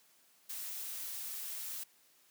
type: noise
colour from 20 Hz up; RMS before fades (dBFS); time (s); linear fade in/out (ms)
blue; -42; 0.49-1.84; 10
effects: white hiss -67 dBFS RMS until 2.3 s + high-pass 150 Hz 12 dB/octave